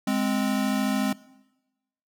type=tone pair together; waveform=square; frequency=207.5 / 261.2 Hz; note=G#3 / C4; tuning=-1 / -3 cents; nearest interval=major third; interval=398 cents; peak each=-26 dBFS; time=0.07-1.13 s; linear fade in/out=5 ms; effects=noise-tail reverb RT60 1.0 s tail -20 dB re dry